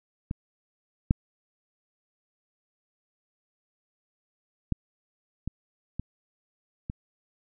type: clicks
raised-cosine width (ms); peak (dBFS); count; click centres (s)
5; -18 / -7 / -12 / -18 / -19 / -20; 6; 0.311 / 1.109 / 4.723 / 5.476 / 5.996 / 6.899
effects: none